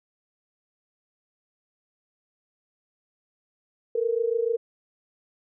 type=tone pair together; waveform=sine; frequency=450 / 476.8 Hz; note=A4 / A#4; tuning=+39 / +39 cents; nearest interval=minor second; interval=100 cents; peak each=-25 dBFS; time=3.95-4.57 s; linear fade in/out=5 ms; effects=none